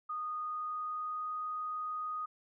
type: tone with pitch glide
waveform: sine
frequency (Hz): 1234 to 1243.3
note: D#6 to D#6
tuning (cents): -15 to -2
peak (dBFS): -35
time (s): 0.09-2.26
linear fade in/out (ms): 10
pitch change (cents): +13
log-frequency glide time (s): 0.43-1.34
effects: none